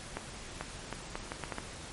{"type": "accelerating click train", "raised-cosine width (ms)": 0.5, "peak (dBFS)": -20, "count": 8, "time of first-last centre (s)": [0.17, 1.584], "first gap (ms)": 440, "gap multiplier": 0.72, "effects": ["pink hiss -45 dBFS RMS until 1.92 s", "MP3 48 kbps"]}